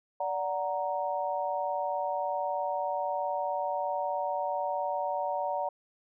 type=chord; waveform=sine; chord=D augmented; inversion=none; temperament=equal with one note detuned; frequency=581.3 / 740 / 932.3 Hz; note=D5 / F#5 / A#5; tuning=-18 / 0 / 0 cents; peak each=-33 dBFS; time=0.2-5.69 s; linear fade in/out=5 ms; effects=none